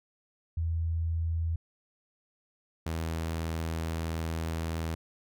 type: tone pair in turn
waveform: sine / sawtooth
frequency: 82.41 / 81.51 Hz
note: E2 / E2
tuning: 0 / -19 cents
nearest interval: unison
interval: 19 cents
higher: first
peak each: -27 dBFS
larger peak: neither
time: 0.57-1.56 / 2.86-4.95 s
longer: second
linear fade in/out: 5 ms
effects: none